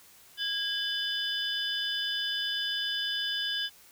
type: tone cluster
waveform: sine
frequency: 1640 / 3010 / 3503 / 4962 Hz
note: G#6 / F#7 / A7 / D#8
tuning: -22 / +29 / -8 / -6 cents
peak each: -35 / -33 / -33 / -39 dBFS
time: 0.37-3.7 s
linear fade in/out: 50 ms
effects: white hiss -56 dBFS RMS until 3.91 s